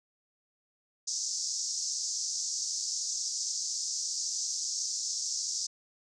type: band-pass noise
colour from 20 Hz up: pink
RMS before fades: -34 dBFS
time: 1.07-5.67 s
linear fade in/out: 10 ms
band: 5100 to 7000 Hz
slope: 48 dB/octave
effects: resampled to 22050 Hz